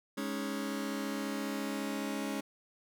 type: chord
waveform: sawtooth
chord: Ab suspended fourth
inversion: none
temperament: just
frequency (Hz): 207.7 / 276.9 / 311.5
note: Ab3 / Db4 / Eb4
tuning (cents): 0 / -2 / +2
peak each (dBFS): -34 / -33 / -38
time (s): 0.17-2.41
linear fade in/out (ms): 10
effects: none